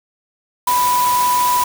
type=tone in noise; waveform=sine; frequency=987.8 Hz; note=B5; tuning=in tune; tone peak=-13 dBFS; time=0.67-1.64 s; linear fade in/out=5 ms; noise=white; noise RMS=-23 dBFS; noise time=0.67-1.64 s; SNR=+7 dB; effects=none